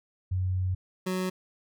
sine / 25% pulse tone pair in turn, 92.5 / 185 Hz, F#2 / F#3, 0 / 0 cents, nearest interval octave, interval 1200 cents, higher second, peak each -25 / -24 dBFS, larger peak second, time 0.31-0.75 / 1.06-1.3 s, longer first, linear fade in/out 10 ms, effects none

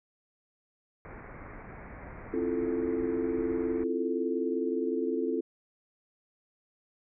pink low-pass noise, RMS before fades -45 dBFS, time 1.05-3.84 s, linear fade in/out 0 ms, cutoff 2300 Hz, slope 96 dB/octave
sine chord, F major seventh, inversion second, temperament equal with one note detuned, 263.9 / 329.6 / 349.2 / 440 Hz, C4 / E4 / F4 / A4, +15 / 0 / 0 / 0 cents, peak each -33 / -34 / -33 / -32 dBFS, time 2.33-5.41 s, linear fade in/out 10 ms
effects none

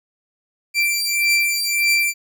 sawtooth beating tone pair, 2349 / 2350.7 Hz, D7 / D7, 0 / +1 cents, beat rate 1.7 Hz, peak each -16 dBFS, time 0.74-2.14 s, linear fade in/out 50 ms, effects none

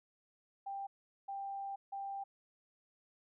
sine tone bursts at uneven times, 790 Hz, G5, 13 cents sharp, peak -39 dBFS, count 3, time 0.66-0.87 / 1.28-1.76 / 1.92-2.24 s, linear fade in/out 10 ms, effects none

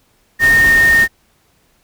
sine tone in noise, 1836 Hz, A#6, 27 cents flat, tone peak -7 dBFS, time 0.39-1.08 s, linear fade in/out 50 ms, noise pink, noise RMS -22 dBFS, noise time 0.39-1.08 s, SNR +12 dB, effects pink hiss -57 dBFS RMS until 1.83 s

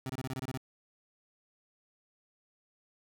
25% pulse tone bursts, 130.81 Hz, C3, in tune, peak -31 dBFS, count 9, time 0.06-0.575 s, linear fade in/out 2 ms, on 35 ms, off 25 ms, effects none

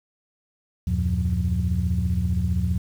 sine tone cluster, 78.1 / 93.3 / 119.3 / 178.4 Hz, D#2 / F#2 / A#2 / F3, +7 / +15 / +41 / +37 cents, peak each -23 / -25 / -29 / -26 dBFS, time 0.87-2.78 s, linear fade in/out 5 ms, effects tanh soft clip ceiling -12 dBFS + 8-bit

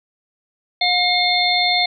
harmonic tone with a mistuned harmonic, 717 Hz, F5, 45 cents sharp, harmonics 1 / 3 / 5 / 6, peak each -20 / -20 / -20 / -20 dBFS, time 0.81-1.86 s, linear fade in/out 5 ms, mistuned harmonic 6, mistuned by -27 cents, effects none

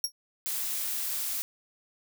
sawtooth tone with exponential decay, 5588 Hz, F8, in tune, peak -20 dBFS, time 0.04-0.12 s, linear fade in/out 2 ms, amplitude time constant 16 ms
blue noise, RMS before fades -32 dBFS, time 0.46-1.42 s, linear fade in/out 0 ms
effects none

